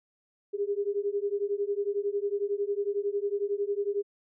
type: beating tone pair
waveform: sine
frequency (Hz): 399.9 / 410.9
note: G4 / G#4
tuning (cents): +35 / -18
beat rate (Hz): 11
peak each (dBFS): -30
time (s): 0.53-4.03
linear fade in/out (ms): 20
effects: none